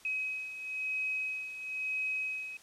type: beating tone pair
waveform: sine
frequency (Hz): 2538 / 2539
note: D#7 / D#7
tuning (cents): +34 / +34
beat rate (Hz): 1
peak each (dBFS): -40 / -34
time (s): 0.05-2.57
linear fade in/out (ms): 2
effects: white hiss -57 dBFS RMS until 2.62 s + low-pass 9000 Hz 12 dB/octave